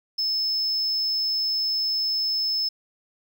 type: tone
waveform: sine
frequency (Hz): 5230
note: E8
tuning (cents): -15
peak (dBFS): -20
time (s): 0.18-2.69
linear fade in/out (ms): 10
effects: tanh soft clip ceiling -20 dBFS + 9-bit